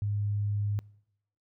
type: tone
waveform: sine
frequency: 102.9 Hz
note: G#2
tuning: 16 cents flat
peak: -27 dBFS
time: 0.02-0.79 s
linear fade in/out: 0 ms
effects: noise-tail reverb RT60 0.8 s tail -25 dB re dry